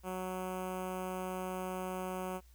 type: tone with notch filter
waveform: 10% pulse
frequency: 185 Hz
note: F#3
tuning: in tune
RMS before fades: -39 dBFS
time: 0.03-2.41 s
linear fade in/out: 50 ms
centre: 4300 Hz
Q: 0.62
effects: added 60 Hz sine -57 dBFS peak until 2.54 s + white hiss -69 dBFS RMS until 2.54 s